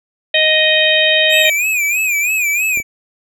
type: harmonic tone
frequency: 623 Hz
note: D#5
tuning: 2 cents sharp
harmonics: 1 / 3 / 4 / 5 / 6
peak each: -16 / -16 / -16 / -16 / -16 dBFS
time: 0.34-1.5 s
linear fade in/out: 5 ms
type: tone with vibrato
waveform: square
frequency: 2444 Hz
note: D#7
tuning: 32 cents flat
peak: -14 dBFS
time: 1.29-2.83 s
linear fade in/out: 50 ms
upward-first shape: sine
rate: 3.1 Hz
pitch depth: 110 cents each way
type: clicks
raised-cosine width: 2 ms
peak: -19 dBFS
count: 2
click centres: 2.774 / 2.801 s
effects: none